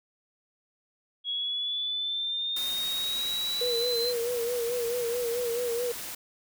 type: exponential sweep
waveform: sine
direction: up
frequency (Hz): 3322 to 4100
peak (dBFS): -28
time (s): 1.24-4.14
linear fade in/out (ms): 50
type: noise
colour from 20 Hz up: white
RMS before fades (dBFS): -38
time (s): 2.56-6.15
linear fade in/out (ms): 5
type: tone with vibrato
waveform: sine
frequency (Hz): 478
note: A#4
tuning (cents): +43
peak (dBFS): -27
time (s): 3.61-5.92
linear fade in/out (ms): 5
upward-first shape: sine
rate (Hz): 4.6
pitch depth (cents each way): 56
effects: none